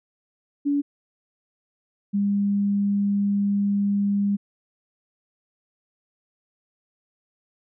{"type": "tone pair in turn", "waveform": "sine", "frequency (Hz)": [285.7, 201.5], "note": ["D4", "G3"], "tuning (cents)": [-48, 48], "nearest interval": "tritone", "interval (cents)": 604, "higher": "first", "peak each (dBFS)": -19, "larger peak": "neither", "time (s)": [[0.65, 0.82], [2.13, 4.37]], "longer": "second", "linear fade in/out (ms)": 20, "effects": []}